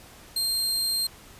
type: tone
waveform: sawtooth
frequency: 4186 Hz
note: C8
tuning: in tune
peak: -21 dBFS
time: 0.36-1.07 s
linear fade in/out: 5 ms
effects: pink hiss -49 dBFS RMS until 1.39 s + resampled to 32000 Hz